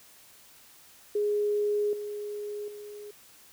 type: tone with level steps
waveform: sine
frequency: 415.3 Hz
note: G#4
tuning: in tune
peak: -24 / -33 / -40 dBFS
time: 1.15-3.11 s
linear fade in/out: 5 ms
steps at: 1.93 / 2.68 s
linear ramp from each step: 2 ms
effects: white hiss -55 dBFS RMS until 3.52 s